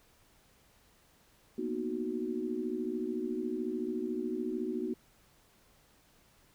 sine chord, B major seventh, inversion third, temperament equal, 233.1 / 246.9 / 311.1 / 370 Hz, A#3 / B3 / D#4 / F#4, 0 / 0 / 0 / 0 cents, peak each -40 / -38 / -38 / -36 dBFS, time 1.58-4.94 s, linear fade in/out 5 ms, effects pink hiss -65 dBFS RMS until 6.54 s

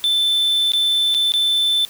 triangle tone with dropouts, 3530 Hz, A7, 5 cents sharp, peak -13 dBFS, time 0.04-1.85 s, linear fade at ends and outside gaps 0 ms, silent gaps 0.719-0.735 / 1.142-1.147 / 1.32-1.338 s, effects white hiss -41 dBFS RMS until 1.89 s

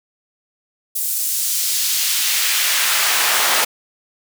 pink noise with high-pass filter sweep, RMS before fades -18 dBFS, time 0.95-3.65 s, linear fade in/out 10 ms, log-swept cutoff 10000 to 750 Hz, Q 0.81, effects none

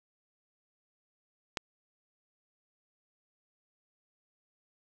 click, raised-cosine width 0.2 ms, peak -14 dBFS, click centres 1.572 s, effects none

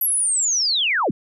sine linear sweep, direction down, 11790 to 122.4 Hz, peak -17 dBFS, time 0.01-1.11 s, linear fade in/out 5 ms, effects none

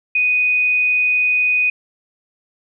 sine tone, 2488 Hz, D#7, 1 cent flat, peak -13 dBFS, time 0.15-1.7 s, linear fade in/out 5 ms, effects none

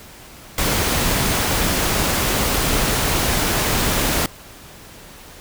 pink noise, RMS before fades -19 dBFS, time 0.58-4.26 s, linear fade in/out 2 ms, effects pink hiss -41 dBFS RMS until 5.4 s

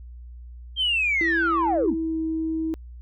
sine linear sweep, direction down, 3201 to 169.6 Hz, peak -19 dBFS, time 0.76-1.95 s, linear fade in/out 50 ms
sine tone with pitch glide, 331.8 to 320.7 Hz, E4 to E4, +11 to -48 cents, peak -23 dBFS, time 1.21-2.74 s, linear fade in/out 0 ms, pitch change -59 cents, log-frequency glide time 1.58-2.2 s
effects tanh soft clip ceiling -14 dBFS + added 60 Hz sine -38 dBFS peak until 3.01 s

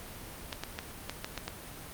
clicks, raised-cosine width 0.2 ms, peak -17 dBFS, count 7, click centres 0.528 / 0.636 / 0.789 / 1.096 / 1.245 / 1.377 / 1.48 s, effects pink hiss -45 dBFS RMS until 1.93 s + Opus 32 kbps

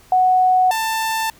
sine / sawtooth tone pair in turn, 740 / 888.9 Hz, F#5 / A5, 0 / +17 cents, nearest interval minor third, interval 317 cents, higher second, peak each -11 / -15 dBFS, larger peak first, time 0.12-0.71 / 0.71-1.3 s, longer neither, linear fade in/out 2 ms, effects pink hiss -49 dBFS RMS until 1.39 s

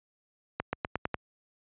accelerating click train, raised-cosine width 0.5 ms, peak -14 dBFS, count 6, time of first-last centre 0.6-1.143 s, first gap 130 ms, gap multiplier 0.91, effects high-pass 60 Hz 12 dB/octave + resampled to 8000 Hz

